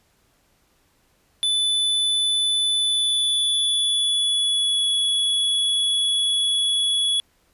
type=tone with pitch glide; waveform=square; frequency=3495 to 3382 Hz; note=A7 to G#7; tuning=-12 to +31 cents; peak=-19 dBFS; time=1.43-7.2 s; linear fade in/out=0 ms; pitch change=-57 cents; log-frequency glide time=2.76-4.87 s; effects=pink hiss -63 dBFS RMS until 7.53 s + resampled to 32000 Hz